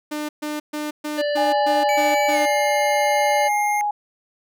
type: tone bursts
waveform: sawtooth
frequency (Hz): 299.9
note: D4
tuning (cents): +36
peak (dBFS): -21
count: 8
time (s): 0.11-2.46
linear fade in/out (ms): 10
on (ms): 180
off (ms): 130
type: harmonic tone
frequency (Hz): 586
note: D5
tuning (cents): -4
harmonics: 1 / 3 / 5 / 7 / 8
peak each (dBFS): -20 / -30 / -34 / -37 / -38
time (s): 1.17-3.49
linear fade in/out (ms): 20
type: tone with tremolo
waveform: sine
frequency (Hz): 830.6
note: G#5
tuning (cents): 0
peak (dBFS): -18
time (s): 1.37-3.91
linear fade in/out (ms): 5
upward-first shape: sine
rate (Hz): 0.6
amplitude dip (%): 25
type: tone with pitch glide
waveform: square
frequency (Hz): 2288 to 2122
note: D7 to C7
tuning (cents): -46 to +24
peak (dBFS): -25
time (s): 1.89-3.81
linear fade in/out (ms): 0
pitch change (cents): -130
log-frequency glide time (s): 2.31-2.39
effects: none